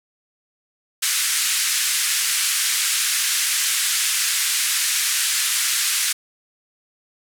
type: band-pass noise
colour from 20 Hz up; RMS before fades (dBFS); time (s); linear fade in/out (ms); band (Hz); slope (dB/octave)
white; -21; 1.02-6.13; 10; 1500 to 11000; 24
effects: none